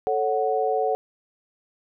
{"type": "chord", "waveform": "sine", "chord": "F# minor", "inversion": "first", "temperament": "equal", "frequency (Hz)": [440, 554.4, 740], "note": ["A4", "C#5", "F#5"], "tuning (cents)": [0, 0, 0], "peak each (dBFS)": [-24, -27, -24], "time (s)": [0.07, 0.95], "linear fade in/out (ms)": 0, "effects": []}